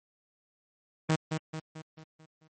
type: tone with echo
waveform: sawtooth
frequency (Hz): 157.8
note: D#3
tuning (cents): +25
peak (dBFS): -19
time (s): 1.09-1.16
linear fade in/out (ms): 10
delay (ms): 220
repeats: 6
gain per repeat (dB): -6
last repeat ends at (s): 2.48
effects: MP3 32 kbps